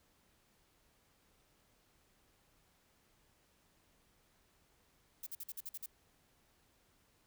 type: noise bursts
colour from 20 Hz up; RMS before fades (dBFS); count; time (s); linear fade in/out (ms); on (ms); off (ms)
violet; -44; 8; 5.23-5.861; 5; 36; 49
effects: pink hiss -72 dBFS RMS until 7.26 s